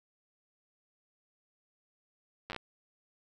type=slowing click train; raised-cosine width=0.3 ms; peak=-23 dBFS; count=6; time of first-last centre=2.5-2.563 s; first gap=9 ms; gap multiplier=1.17; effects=10-bit